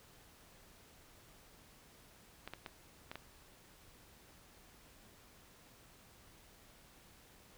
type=clicks; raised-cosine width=0.3 ms; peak=-28 dBFS; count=5; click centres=2.476 / 2.536 / 2.662 / 3.115 / 3.156 s; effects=pink hiss -62 dBFS RMS until 7.57 s

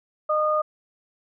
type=tone pair together; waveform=sine; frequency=612 / 1224 Hz; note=D#5 / D#6; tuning=-29 / -29 cents; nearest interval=octave; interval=1200 cents; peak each=-22 dBFS; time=0.29-0.62 s; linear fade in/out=10 ms; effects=none

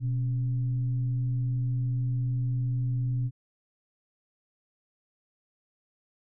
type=tone with frequency modulation; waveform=sine; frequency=124.2 Hz; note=B2; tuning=10 cents sharp; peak=-25 dBFS; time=0-3.31 s; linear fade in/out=50 ms; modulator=151 Hz; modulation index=0.25; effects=none

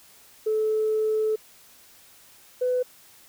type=tone pair in turn; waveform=sine; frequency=434 / 501 Hz; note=A4 / B4; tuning=-24 / +25 cents; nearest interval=major second; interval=249 cents; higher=second; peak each=-20 dBFS; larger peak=neither; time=0.46-1.36 / 2.61-2.83 s; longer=first; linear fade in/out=10 ms; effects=tanh soft clip ceiling -16 dBFS + white hiss -53 dBFS RMS until 3.28 s

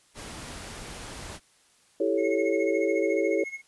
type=noise; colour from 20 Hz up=pink; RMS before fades=-40 dBFS; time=0.14-1.4 s; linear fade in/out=50 ms
type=chord; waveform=sine; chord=A dominant seventh; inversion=second; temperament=equal; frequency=329.6 / 392 / 440 / 554.4 Hz; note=E4 / G4 / A4 / C#5; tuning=0 / 0 / 0 / 0 cents; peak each=-28 dBFS; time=2-3.44 s; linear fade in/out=5 ms
type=tone with tremolo; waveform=triangle; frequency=2172 Hz; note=C#7; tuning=36 cents flat; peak=-30 dBFS; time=2.17-3.62 s; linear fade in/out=50 ms; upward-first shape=sine; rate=14 Hz; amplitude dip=80%
effects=white hiss -62 dBFS RMS until 3.67 s + resampled to 24000 Hz

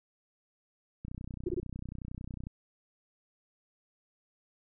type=click train; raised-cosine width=5 ms; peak=-28 dBFS; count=45; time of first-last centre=1.05-2.469 s; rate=31 Hz
type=tone bursts; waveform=sine; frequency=356 Hz; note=F4; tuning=33 cents sharp; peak=-29 dBFS; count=3; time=1.46-1.599 s; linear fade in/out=5 ms; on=29 ms; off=26 ms
effects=none

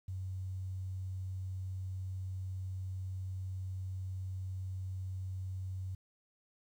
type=tone; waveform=sine; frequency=93.8 Hz; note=F#2; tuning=24 cents sharp; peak=-37 dBFS; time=0.08-5.95 s; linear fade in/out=5 ms; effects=11-bit

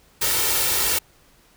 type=noise with comb filter; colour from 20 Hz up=white; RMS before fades=-21 dBFS; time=0.21-0.99 s; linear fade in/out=10 ms; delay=2.2 ms; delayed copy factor=+0.55; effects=pink hiss -56 dBFS RMS until 1.56 s

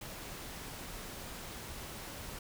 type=noise; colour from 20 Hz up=pink; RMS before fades=-45 dBFS; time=0.01-2.39 s; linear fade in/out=5 ms; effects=none

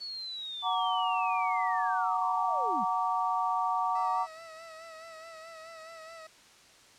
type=linear sweep; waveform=sine; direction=down; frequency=4456 to 164.81 Hz; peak=-36 dBFS; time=0-2.85 s; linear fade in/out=20 ms
type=chord; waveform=sine; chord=Gb augmented; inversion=none; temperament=just; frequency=740 / 925 / 1156.2 Hz; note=Gb5 / Bb5 / D6; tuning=0 / -14 / -27 cents; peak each=-31 dBFS; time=0.62-4.27 s; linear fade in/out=50 ms
type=tone with vibrato; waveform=20% pulse; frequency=650 Hz; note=E5; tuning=24 cents flat; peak=-40 dBFS; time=3.95-6.27 s; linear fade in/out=5 ms; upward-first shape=sine; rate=4.7 Hz; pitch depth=43 cents each way
effects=white hiss -57 dBFS RMS until 6.98 s + low-pass 7000 Hz 12 dB/octave

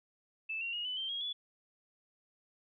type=tone with pitch steps; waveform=sine; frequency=2632 / 2750 / 2874 / 3002 / 3137 / 3278 / 3425 Hz; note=E7 / F7 / F7 / F#7 / G7 / G#7 / A7; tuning=-3 / -27 / +49 / +24 / +1 / -23 / -47 cents; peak=-35 dBFS; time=0.49-1.33 s; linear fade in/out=10 ms; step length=120 ms; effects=none

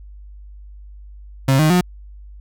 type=tone with pitch steps; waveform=35% pulse; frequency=134.4 / 155.28 / 179.4 Hz; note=C3 / D#3 / F3; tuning=+47 / -3 / +47 cents; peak=-10 dBFS; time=1.48-1.81 s; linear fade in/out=5 ms; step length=110 ms; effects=added 50 Hz sine -36 dBFS peak until 2.4 s

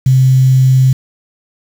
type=tone with quantisation; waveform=sine; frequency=130.81 Hz; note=C3; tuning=in tune; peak=-5 dBFS; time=0.06-0.93 s; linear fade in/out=5 ms; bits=5; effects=none

